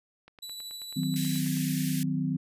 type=click train; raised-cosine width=0.3 ms; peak=-34 dBFS; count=13; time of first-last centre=0.28-1.572 s; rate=9.29 Hz
type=tone with tremolo; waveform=sawtooth; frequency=3951 Hz; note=B7; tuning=in tune; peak=-34 dBFS; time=0.42-1.4 s; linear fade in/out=10 ms; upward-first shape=sine; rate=13 Hz; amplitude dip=25%
type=chord; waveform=sine; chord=C diminished; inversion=first; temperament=equal with one note detuned; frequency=155.56 / 185 / 257 Hz; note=Eb3 / Gb3 / C4; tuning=0 / 0 / -31 cents; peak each=-30 / -32 / -30 dBFS; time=0.96-2.37 s; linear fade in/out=10 ms
type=high-pass noise; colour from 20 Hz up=white; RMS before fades=-37 dBFS; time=1.16-2.03 s; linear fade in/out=0 ms; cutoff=1600 Hz; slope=96 dB/octave
effects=resampled to 32000 Hz